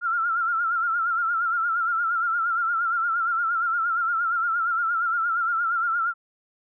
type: tone with vibrato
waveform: sine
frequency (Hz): 1371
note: F6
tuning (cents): -32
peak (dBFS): -21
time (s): 0.01-6.14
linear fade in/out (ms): 50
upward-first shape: sine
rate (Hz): 8.6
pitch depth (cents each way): 76
effects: none